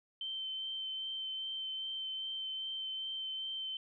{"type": "tone with vibrato", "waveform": "sine", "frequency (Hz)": 3099, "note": "G7", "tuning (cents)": -21, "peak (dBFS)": -37, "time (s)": [0.21, 3.77], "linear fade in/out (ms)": 2, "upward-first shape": "sine", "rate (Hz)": 2.5, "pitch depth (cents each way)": 12, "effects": []}